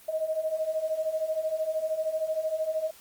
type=beating tone pair; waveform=sine; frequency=622.3 / 635.3 Hz; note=D#5 / D#5; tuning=0 / +36 cents; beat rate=13 Hz; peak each=-32 / -28 dBFS; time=0.08-2.91 s; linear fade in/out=10 ms; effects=white hiss -53 dBFS RMS until 3 s + Opus 24 kbps